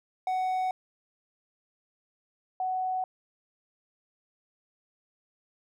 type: tone pair in turn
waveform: triangle / sine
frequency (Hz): 745 / 745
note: F#5 / F#5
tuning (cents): +12 / +12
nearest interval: unison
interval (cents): 0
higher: neither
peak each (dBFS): -24 / -27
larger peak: first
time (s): 0.27-0.71 / 2.6-3.04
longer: neither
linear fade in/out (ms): 2
effects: none